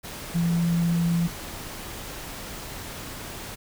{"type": "tone in noise", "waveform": "sine", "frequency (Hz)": 169.9, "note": "F3", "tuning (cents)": -47, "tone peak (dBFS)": -20, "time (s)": [0.34, 1.28], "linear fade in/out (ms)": 20, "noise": "pink", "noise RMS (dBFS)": -37, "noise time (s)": [0.03, 3.56], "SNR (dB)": 14, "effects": []}